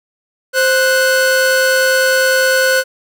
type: tone pair together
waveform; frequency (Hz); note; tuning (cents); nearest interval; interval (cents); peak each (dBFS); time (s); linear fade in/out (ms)
45% pulse; 523.3 / 1480; C5 / F#6; 0 / 0; octave + tritone; 1800; -13; 0.53-2.84; 50
effects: none